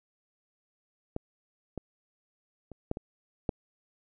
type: clicks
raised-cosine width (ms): 2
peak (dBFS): -19 / -22 / -30 / -16 / -23 / -14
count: 6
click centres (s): 1.164 / 1.777 / 2.717 / 2.914 / 2.971 / 3.492
effects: none